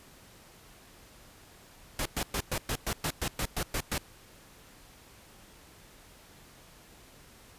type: noise bursts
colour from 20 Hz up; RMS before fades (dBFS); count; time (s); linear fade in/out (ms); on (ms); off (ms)
pink; -31; 12; 1.99-3.98; 2; 65; 110
effects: pink hiss -55 dBFS RMS until 7.58 s + resampled to 32000 Hz